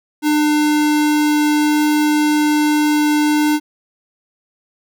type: tone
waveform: square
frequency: 300.1 Hz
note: D4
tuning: 38 cents sharp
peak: -13 dBFS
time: 0.22-3.6 s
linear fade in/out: 50 ms
effects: none